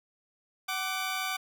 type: tone pair together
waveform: 15% pulse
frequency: 752.3 / 1174.7 Hz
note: F#5 / D6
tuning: +29 / 0 cents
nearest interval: minor sixth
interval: 771 cents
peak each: -27 dBFS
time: 0.68-1.37 s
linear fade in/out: 10 ms
effects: none